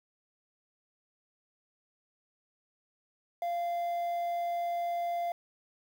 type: tone with quantisation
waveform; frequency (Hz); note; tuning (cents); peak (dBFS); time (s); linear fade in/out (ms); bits
triangle; 692; F5; -16; -28; 3.42-5.32; 2; 9
effects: none